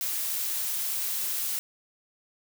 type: noise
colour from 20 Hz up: blue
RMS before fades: -30 dBFS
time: 0.01-1.59 s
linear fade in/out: 0 ms
effects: none